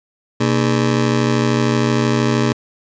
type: ring-modulated tone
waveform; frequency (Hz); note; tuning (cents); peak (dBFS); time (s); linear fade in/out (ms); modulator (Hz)
25% pulse; 179.4; F3; +47; -7; 0.4-2.53; 10; 53.2
effects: resampled to 16000 Hz + 8-bit